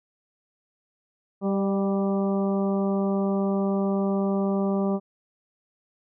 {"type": "harmonic tone with a mistuned harmonic", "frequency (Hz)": 196, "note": "G3", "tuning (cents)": 0, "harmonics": [1, 2, 3, 4, 5, 6], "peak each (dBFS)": [-23, -28, -31, -36, -40, -39], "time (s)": [1.41, 5], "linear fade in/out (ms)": 50, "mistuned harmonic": 3, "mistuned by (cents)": 22, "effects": []}